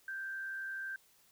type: tone with frequency modulation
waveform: sine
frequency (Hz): 1568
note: G6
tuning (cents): 0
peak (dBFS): -38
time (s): 0.08-0.96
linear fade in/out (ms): 2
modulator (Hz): 92.2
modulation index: 0.33
effects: white hiss -67 dBFS RMS until 1.31 s